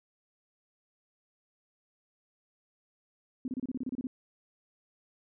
sine tone bursts, 255.8 Hz, C4, 39 cents flat, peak -31 dBFS, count 11, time 3.45-4.07 s, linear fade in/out 2 ms, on 30 ms, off 29 ms, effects none

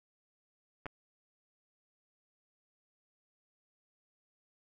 clicks, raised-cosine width 0.5 ms, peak -26 dBFS, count 2, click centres 0.858 / 0.865 s, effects none

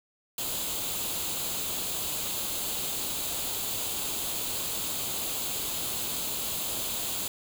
white noise with comb filter, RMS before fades -32 dBFS, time 0.38-7.28 s, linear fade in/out 2 ms, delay 0.27 ms, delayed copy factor +0.6, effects none

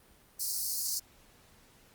pink high-pass noise, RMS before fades -33 dBFS, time 0.39-1 s, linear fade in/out 20 ms, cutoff 4400 Hz, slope 96 dB/octave, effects pink hiss -61 dBFS RMS until 1.94 s + Opus 32 kbps

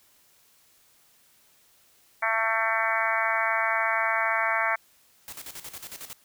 harmonic tone, 223.9 Hz, A3, 30 cents sharp, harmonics 3 / 4 / 5 / 6 / 7 / 8 / 9 / 10, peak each -31 / -31 / -31 / -31 / -31 / -31 / -31 / -31 dBFS, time 2.22-4.76 s, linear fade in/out 10 ms
white noise with tremolo, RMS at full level -39 dBFS, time 5.28-6.13 s, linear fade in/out 0 ms, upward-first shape square, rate 11 Hz, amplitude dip 70%
effects white hiss -61 dBFS RMS until 6.24 s

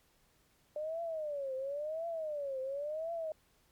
sine tone with vibrato, 594 Hz, D5, 20 cents sharp, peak -35 dBFS, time 0.76-3.32 s, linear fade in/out 2 ms, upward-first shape triangle, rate 0.95 Hz, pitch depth 240 cents each way, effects pink hiss -70 dBFS RMS until 3.71 s + MP3 96 kbps

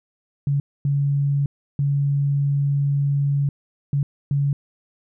sine tone bursts at uneven times, 141.3 Hz, C#3, 34 cents sharp, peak -17 dBFS, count 5, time 0.47-0.6 / 0.85-1.46 / 1.79-3.49 / 3.93-4.03 / 4.31-4.53 s, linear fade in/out 2 ms, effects none

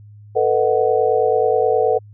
sine chord, B dominant seventh, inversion third, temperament just, 444.5 / 493.9 / 617.4 / 740.8 Hz, A4 / B4 / D#5 / F#5, +18 / 0 / -14 / +2 cents, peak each -17 / -18 / -23 / -20 dBFS, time 0.35-1.99 s, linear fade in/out 20 ms, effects added 104 Hz sine -39 dBFS peak until 2.13 s

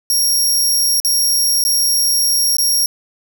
20% pulse tone with dropouts, 5588 Hz, F8, in tune, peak -7 dBFS, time 0.1-2.86 s, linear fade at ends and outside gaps 1 ms, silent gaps 1.001-1.048 / 1.64-1.65 / 2.568-2.584 s, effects none

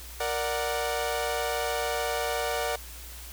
sawtooth chord, Bb augmented, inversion none, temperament equal with one note detuned, 466.2 / 589.4 / 740 Hz, Bb4 / D5 / F#5, 0 / +6 / 0 cents, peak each -28 dBFS, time 0.2-2.76 s, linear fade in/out 5 ms, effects added 60 Hz sine -43 dBFS peak until 3.32 s + white hiss -45 dBFS RMS until 3.32 s

